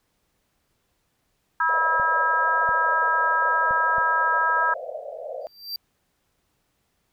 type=harmonic tone; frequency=324 Hz; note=E4; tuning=30 cents flat; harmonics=3 / 4 / 5; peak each=-23 / -23 / -23 dBFS; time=1.6-4.74 s; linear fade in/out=5 ms
type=band-pass noise; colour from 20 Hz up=white; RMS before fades=-34 dBFS; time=1.69-5.47 s; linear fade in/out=0 ms; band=490 to 700 Hz; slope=96 dB/octave
type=clicks; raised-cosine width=5 ms; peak=-28 dBFS; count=4; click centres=1.998 / 2.691 / 3.709 / 3.983 s
type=tone with exponential growth; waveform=square; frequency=4699 Hz; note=D8; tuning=in tune; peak=-26 dBFS; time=5.41-5.76 s; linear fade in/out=2 ms; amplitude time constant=74 ms
effects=pink hiss -71 dBFS RMS until 7.12 s